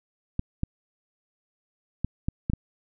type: clicks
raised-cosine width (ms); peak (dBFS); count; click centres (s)
5; -13; 6; 0.394 / 0.634 / 2.046 / 2.285 / 2.499 / 2.535
effects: none